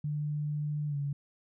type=tone with pitch glide; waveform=sine; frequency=148.8 to 142.24 Hz; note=D3 to C#3; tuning=+23 to +45 cents; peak=-30 dBFS; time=0.04-1.13 s; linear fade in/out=5 ms; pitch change=-78 cents; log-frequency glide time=0.88-0.96 s; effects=none